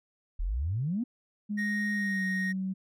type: exponential sweep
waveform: sine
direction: up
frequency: 36.09 to 257.4 Hz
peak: -27 dBFS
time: 0.39-1.04 s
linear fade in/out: 10 ms
type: tone with pitch glide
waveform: sine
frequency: 207.7 to 189.36 Hz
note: G#3 to F#3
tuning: 0 to +40 cents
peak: -29 dBFS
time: 1.49-2.74 s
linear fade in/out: 20 ms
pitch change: -160 cents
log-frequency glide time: 1.93-2.24 s
type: tone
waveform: triangle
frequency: 1866 Hz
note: A#6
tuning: 1 cent sharp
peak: -28 dBFS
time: 1.57-2.53 s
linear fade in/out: 20 ms
effects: tanh soft clip ceiling -20 dBFS